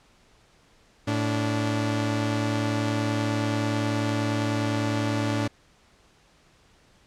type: tone pair together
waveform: sawtooth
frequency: 110 / 290.3 Hz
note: A2 / D4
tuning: 0 / -20 cents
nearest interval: octave + perfect fourth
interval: 1680 cents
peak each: -22 / -23 dBFS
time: 1.07-5.48 s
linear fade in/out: 10 ms
effects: pink hiss -59 dBFS RMS until 7.06 s + low-pass 7000 Hz 12 dB/octave